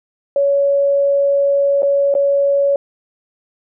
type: tone with dropouts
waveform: sine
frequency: 561 Hz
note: C#5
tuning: 21 cents sharp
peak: -11 dBFS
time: 0.36-2.76 s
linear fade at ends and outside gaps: 2 ms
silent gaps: 1.822-1.83 / 2.141-2.151 s
effects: none